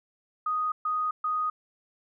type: tone bursts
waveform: sine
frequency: 1244.5 Hz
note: D#6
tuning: in tune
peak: -25 dBFS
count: 3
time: 0.46-1.5 s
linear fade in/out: 5 ms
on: 260 ms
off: 130 ms
effects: none